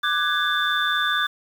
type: tone cluster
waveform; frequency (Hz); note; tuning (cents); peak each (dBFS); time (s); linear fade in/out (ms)
sine; 1183 / 1498 / 1662 / 3545; D6 / F#6 / G#6 / A7; +12 / +21 / +1 / +12; -25; 0.03-1.27; 10
effects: 7-bit